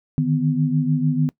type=tone cluster; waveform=sine; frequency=149.8 / 156.5 / 250.2 Hz; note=D3 / D#3 / B3; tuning=+35 / +10 / +23 cents; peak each=-21 dBFS; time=0.18-1.29 s; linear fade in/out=0 ms; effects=noise-tail reverb RT60 0.1 s tail -21 dB re dry